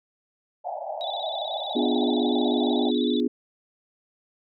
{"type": "band-pass noise", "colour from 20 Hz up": "white", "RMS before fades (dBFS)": -32, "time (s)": [0.64, 2.91], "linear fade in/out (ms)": 20, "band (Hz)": [580, 830], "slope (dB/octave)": 96}
{"type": "tone with vibrato", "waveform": "sine", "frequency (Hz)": 3653, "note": "A#7", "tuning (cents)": -36, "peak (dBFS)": -32, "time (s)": [1.01, 3.2], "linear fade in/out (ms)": 0, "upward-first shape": "square", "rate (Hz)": 16, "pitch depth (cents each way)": 78}
{"type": "chord", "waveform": "sine", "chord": "B diminished seventh", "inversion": "none", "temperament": "equal", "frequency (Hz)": [246.9, 293.7, 349.2, 415.3], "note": ["B3", "D4", "F4", "Ab4"], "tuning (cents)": [0, 0, 0, 0], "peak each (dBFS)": [-24, -27, -28, -28], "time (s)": [1.75, 3.28], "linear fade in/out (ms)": 10}
{"effects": []}